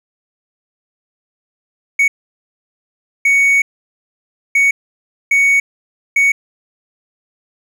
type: tone bursts at uneven times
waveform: triangle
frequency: 2230 Hz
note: C#7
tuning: 10 cents sharp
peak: -7 dBFS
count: 5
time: 1.99-2.08 / 3.25-3.62 / 4.55-4.71 / 5.31-5.6 / 6.16-6.32 s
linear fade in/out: 5 ms
effects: none